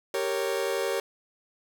40% pulse chord, G diminished, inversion none, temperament equal with one note detuned, 392 / 463.7 / 554.4 Hz, G4 / Bb4 / Db5, 0 / -9 / 0 cents, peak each -30 dBFS, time 0.14-1 s, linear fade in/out 2 ms, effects none

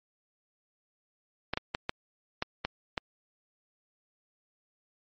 clicks, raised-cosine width 0.3 ms, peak -13 dBFS, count 7, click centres 1.536 / 1.574 / 1.749 / 1.894 / 2.424 / 2.65 / 2.978 s, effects MP3 32 kbps

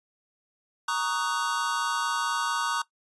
square chord, D# minor seventh, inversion second, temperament just, 933.4 / 1120.1 / 1244.5 / 1493.4 Hz, A#5 / C#6 / D#6 / F#6, +2 / +18 / 0 / +16 cents, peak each -32 dBFS, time 0.88-2.82 s, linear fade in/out 5 ms, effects noise-tail reverb RT60 0.1 s tail -18 dB re dry + resampled to 22050 Hz

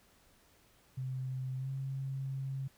sine tone with pitch glide, 130 to 134.82 Hz, C3 to C#3, -11 to -48 cents, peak -35 dBFS, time 0.97-2.68 s, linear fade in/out 10 ms, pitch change +63 cents, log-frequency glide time 1.58-1.69 s, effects pink hiss -66 dBFS RMS until 2.77 s

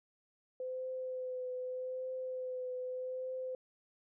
sine tone with vibrato, 510 Hz, C5, 44 cents flat, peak -37 dBFS, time 0.6-3.55 s, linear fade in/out 2 ms, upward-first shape triangle, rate 0.82 Hz, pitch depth 21 cents each way, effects none

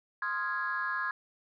sine chord, F minor seventh, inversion second, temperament equal, 1046.5 / 1244.5 / 1396.9 / 1661.2 Hz, C6 / Eb6 / F6 / Ab6, 0 / 0 / 0 / 0 cents, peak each -35 / -38 / -38 / -32 dBFS, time 0.22-1.11 s, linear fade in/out 2 ms, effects tanh soft clip ceiling -23 dBFS

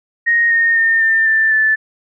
sine tone with pitch steps, 1867 / 1843.4 / 1820.1 / 1797.2 / 1774.5 / 1752.1 Hz, A#6 / A#6 / A#6 / A6 / A6 / A6, +2 / -20 / -42 / +36 / +14 / -8 cents, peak -10 dBFS, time 0.26-1.76 s, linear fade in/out 20 ms, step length 250 ms, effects none

